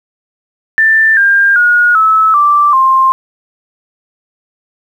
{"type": "tone with pitch steps", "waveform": "sine", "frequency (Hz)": [1776, 1600.6, 1442.6, 1300.1, 1171.7, 1056], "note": ["A6", "G6", "F#6", "E6", "D6", "C6"], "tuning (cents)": [16, 36, -44, -24, -4, 16], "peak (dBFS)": -5, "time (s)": [0.78, 3.12], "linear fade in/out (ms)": 0, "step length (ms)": 390, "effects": ["7-bit"]}